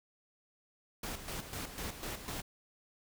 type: noise with tremolo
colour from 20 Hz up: pink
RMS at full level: -40 dBFS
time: 1.03-2.42 s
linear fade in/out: 5 ms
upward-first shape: square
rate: 4 Hz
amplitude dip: 60%
effects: none